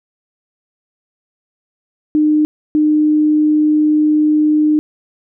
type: tone bursts at uneven times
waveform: sine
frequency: 303.9 Hz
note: D#4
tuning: 41 cents flat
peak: -9 dBFS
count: 2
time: 2.15-2.45 / 2.75-4.79 s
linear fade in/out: 0 ms
effects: none